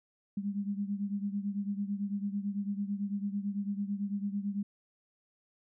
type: beating tone pair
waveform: sine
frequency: 199.4 / 208.4 Hz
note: G3 / G#3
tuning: +30 / +6 cents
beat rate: 9 Hz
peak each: -33 / -37 dBFS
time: 0.37-4.63 s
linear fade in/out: 5 ms
effects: none